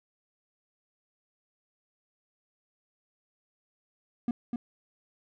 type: tone with echo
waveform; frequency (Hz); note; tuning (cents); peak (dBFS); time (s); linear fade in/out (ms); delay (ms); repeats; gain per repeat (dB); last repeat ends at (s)
triangle; 238.9; A#3; +43; -23; 4.28-4.31; 2; 250; 1; -4; 4.56
effects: none